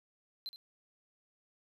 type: tone with echo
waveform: triangle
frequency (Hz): 4084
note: C8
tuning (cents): -43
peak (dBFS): -37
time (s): 0.46-0.49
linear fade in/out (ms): 0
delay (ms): 70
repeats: 1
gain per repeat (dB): -11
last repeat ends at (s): 0.56
effects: none

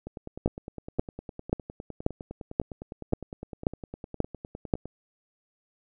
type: two click trains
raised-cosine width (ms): 2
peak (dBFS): -24 / -9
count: 48 / 9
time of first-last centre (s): 0.07-4.856 / 0.46-4.738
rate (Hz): 9.82 / 1.87
effects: none

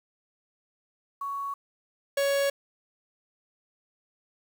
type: tone pair in turn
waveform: sine / 45% pulse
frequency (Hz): 1116 / 558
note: C#6 / C#5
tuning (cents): +11 / +11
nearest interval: octave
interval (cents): 1200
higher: first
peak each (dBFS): -30 / -23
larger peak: second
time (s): 1.21-1.54 / 2.17-2.5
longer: neither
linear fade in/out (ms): 5
effects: 9-bit

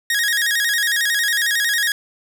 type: tone with vibrato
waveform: sawtooth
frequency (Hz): 1760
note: A6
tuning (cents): 0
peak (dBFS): -13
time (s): 0.1-1.92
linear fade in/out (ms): 2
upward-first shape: square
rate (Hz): 11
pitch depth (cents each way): 100
effects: 9-bit

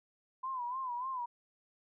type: tone with vibrato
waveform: sine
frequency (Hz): 1009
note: B5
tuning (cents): +37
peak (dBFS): -35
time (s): 0.43-1.26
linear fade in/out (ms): 10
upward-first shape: sine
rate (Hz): 3.4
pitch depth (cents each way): 96
effects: none

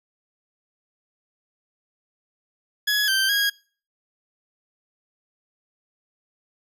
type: tone with pitch steps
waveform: 20% pulse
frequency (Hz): 1682 / 1560 / 1641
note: G#6 / G6 / G#6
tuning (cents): +22 / -9 / -21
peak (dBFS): -14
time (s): 2.87-3.5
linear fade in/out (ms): 10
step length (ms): 210
effects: noise-tail reverb RT60 0.4 s tail -24 dB re dry

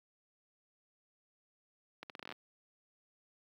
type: accelerating click train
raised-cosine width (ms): 0.3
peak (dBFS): -28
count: 11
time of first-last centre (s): 2.03-2.323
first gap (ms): 68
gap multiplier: 0.79
effects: high-pass 200 Hz 12 dB/octave + 11-bit

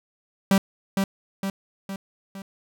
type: tone with echo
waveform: 45% pulse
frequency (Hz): 194.8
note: G3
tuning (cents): -11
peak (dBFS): -15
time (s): 0.51-0.58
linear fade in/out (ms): 2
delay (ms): 460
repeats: 4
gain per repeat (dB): -5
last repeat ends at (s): 2.42
effects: none

